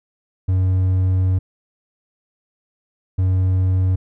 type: tone pair in turn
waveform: triangle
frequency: 93.1 / 93.1 Hz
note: F#2 / F#2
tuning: +11 / +11 cents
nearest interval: unison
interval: 0 cents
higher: neither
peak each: -12 dBFS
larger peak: neither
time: 0.48-1.39 / 3.18-3.96 s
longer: first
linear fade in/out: 10 ms
effects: none